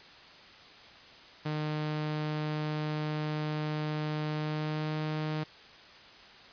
sawtooth tone with pitch glide, 152.5 to 154.36 Hz, D#3 to D#3, -34 to -13 cents, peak -27 dBFS, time 1.45-5.44 s, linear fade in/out 10 ms, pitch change +21 cents, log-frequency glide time 4.3-4.96 s, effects white hiss -52 dBFS RMS until 6.52 s + resampled to 11025 Hz

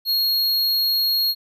square tone, 4288 Hz, C8, 42 cents sharp, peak -18 dBFS, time 0.05-1.35 s, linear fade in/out 50 ms, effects none

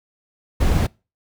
brown noise, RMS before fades -17 dBFS, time 0.6-0.87 s, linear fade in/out 10 ms, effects noise-tail reverb RT60 0.3 s tail -25 dB re dry

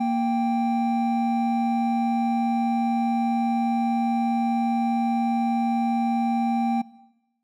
triangle tone pair together, 233.5 / 785.4 Hz, A#3 / G5, +3 / +3 cents, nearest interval octave + major sixth, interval 2100 cents, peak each -20 / -23 dBFS, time 0-6.82 s, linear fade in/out 10 ms, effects noise-tail reverb RT60 1.0 s tail -20 dB re dry + MP3 96 kbps

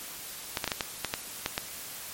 clicks, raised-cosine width 0.2 ms, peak -10 dBFS, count 9, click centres 0.572 / 0.642 / 0.677 / 0.718 / 0.808 / 1.047 / 1.139 / 1.461 / 1.579 s, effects white hiss -41 dBFS RMS until 2.13 s + MP3 64 kbps

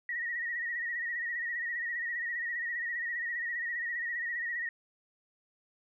sine tone with vibrato, 1891 Hz, A#6, 24 cents sharp, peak -32 dBFS, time 0.09-4.69 s, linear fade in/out 2 ms, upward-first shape sine, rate 15 Hz, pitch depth 58 cents each way, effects none

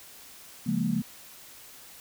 sine chord, Bb minor seventh, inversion first, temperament equal, 138.59 / 174.61 / 207.7 / 233.1 Hz, Db3 / F3 / Ab3 / Bb3, 0 / 0 / 0 / 0 cents, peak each -34 / -30 / -29 / -29 dBFS, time 0.66-1.02 s, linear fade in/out 10 ms, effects white hiss -49 dBFS RMS until 2 s

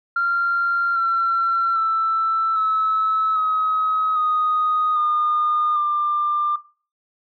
sine tone with pitch steps, 1385 / 1355.7 / 1327 / 1299 / 1271.5 / 1244.6 / 1218.3 / 1192.6 Hz, F6 / E6 / E6 / E6 / D#6 / D#6 / D#6 / D6, -15 / +48 / +11 / -26 / +37 / 0 / -37 / +26 cents, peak -16 dBFS, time 0.16-6.56 s, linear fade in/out 5 ms, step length 800 ms, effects noise-tail reverb RT60 0.4 s tail -20 dB re dry + tanh soft clip ceiling -12 dBFS

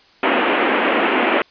pink band-pass noise, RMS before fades -17 dBFS, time 0.23-1.42 s, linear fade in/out 2 ms, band 240 to 2900 Hz, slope 48 dB/octave, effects white hiss -51 dBFS RMS until 1.5 s + resampled to 11025 Hz

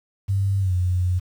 sine tone with pitch glide, 98 to 90.39 Hz, G2 to F#2, 0 to -40 cents, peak -18 dBFS, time 0.28-1.2 s, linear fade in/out 20 ms, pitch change -140 cents, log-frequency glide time 0.6-0.73 s, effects 8-bit

